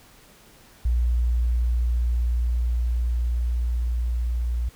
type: tone with level ramp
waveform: sine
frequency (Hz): 59.6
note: A#1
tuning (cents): +39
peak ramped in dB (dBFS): -18 to -22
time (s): 0.85-4.69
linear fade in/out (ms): 5
effects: pink hiss -52 dBFS RMS until 4.75 s